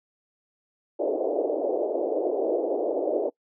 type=band-pass noise; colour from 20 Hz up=white; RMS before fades=-26 dBFS; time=0.99-3.3 s; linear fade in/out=10 ms; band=320 to 640 Hz; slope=48 dB/octave; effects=noise-tail reverb RT60 0.1 s tail -24 dB re dry